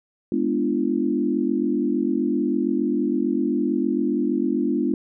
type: chord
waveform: sine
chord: G# diminished seventh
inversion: none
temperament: equal with one note detuned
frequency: 207.7 / 246.9 / 293.7 / 342.2 Hz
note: G#3 / B3 / D4 / F4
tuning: 0 / 0 / 0 / -35 cents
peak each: -27 / -24 / -24 / -25 dBFS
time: 0.32-4.94 s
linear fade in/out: 2 ms
effects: none